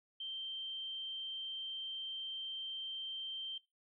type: tone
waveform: sine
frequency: 3136 Hz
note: G7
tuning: in tune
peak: -40 dBFS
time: 0.2-3.58 s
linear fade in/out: 5 ms
effects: noise-tail reverb RT60 0.2 s tail -17 dB re dry